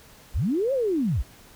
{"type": "linear two-way sweep", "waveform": "sine", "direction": "up then down", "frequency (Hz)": [34.07, 561, 34.07], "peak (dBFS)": -21, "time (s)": [0.34, 1.23], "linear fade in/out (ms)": 20, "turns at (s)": 0.73, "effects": ["pink hiss -51 dBFS RMS until 1.55 s"]}